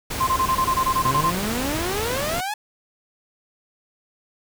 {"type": "noise", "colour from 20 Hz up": "pink", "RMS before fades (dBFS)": -28, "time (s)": [0.1, 2.41], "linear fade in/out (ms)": 10}
{"type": "tone bursts", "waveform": "sine", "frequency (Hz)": 1046.5, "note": "C6", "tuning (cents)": 0, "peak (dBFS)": -17, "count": 12, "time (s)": [0.2, 1.306], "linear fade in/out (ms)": 10, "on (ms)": 72, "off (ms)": 22}
{"type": "exponential sweep", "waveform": "sawtooth", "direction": "up", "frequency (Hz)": [123.9, 868], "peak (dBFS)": -21, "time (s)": [1.05, 2.54], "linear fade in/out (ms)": 5}
{"effects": []}